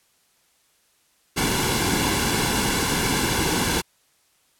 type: noise with comb filter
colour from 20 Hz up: pink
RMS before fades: -22 dBFS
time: 1.36-3.82 s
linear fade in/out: 20 ms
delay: 1.6 ms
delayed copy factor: -0.65
effects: white hiss -63 dBFS RMS until 4.59 s + low-pass 12000 Hz 12 dB/octave

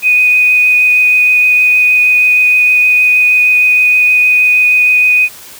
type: tone with vibrato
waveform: sine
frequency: 2489 Hz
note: D#7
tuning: in tune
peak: -5 dBFS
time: 0.02-5.29 s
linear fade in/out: 50 ms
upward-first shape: triangle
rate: 6.4 Hz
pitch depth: 12 cents each way
effects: white hiss -33 dBFS RMS until 5.59 s

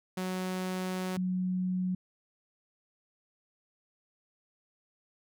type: tone pair in turn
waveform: sawtooth / sine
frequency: 185 / 183.62 Hz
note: F#3 / F#3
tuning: 0 / -13 cents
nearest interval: unison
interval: 13 cents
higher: first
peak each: -28 dBFS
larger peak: neither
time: 0.17-1.17 / 1.17-1.95 s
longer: first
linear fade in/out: 5 ms
effects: none

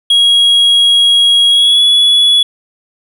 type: tone with pitch glide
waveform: triangle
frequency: 3300 to 3395 Hz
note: G#7 to G#7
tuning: -12 to +37 cents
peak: -4 dBFS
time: 0.1-2.43 s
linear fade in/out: 5 ms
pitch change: +49 cents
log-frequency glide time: 1.5-1.82 s
effects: none

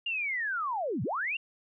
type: linear two-way sweep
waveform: sine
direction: down then up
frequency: 2842 to 98.2 to 2842 Hz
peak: -29 dBFS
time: 0.06-1.37 s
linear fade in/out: 5 ms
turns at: 1.03 s
effects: none

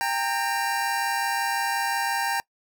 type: tone pair together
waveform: 25% pulse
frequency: 793.4 / 919 Hz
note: G5 / A#5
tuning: +21 / -25 cents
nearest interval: minor third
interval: 254 cents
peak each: -23 dBFS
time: 0.01-2.4 s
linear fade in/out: 0 ms
effects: noise-tail reverb RT60 0.1 s tail -24 dB re dry

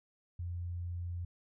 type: tone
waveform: sine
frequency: 87.31 Hz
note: F2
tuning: in tune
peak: -36 dBFS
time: 0.39-1.25 s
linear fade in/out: 5 ms
effects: none

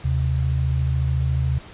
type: tone pair together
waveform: sine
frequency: 76.76 / 130.81 Hz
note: D#2 / C3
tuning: -23 / 0 cents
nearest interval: major sixth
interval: 923 cents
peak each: -21 dBFS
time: 0.04-1.59 s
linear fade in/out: 10 ms
effects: pink hiss -43 dBFS RMS until 1.73 s + resampled to 8000 Hz

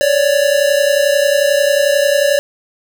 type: tone pair together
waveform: square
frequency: 556.1 / 587.3 Hz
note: C#5 / D5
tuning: +5 / 0 cents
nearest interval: minor second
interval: 95 cents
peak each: -14 dBFS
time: 0.01-2.39 s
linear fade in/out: 0 ms
effects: none

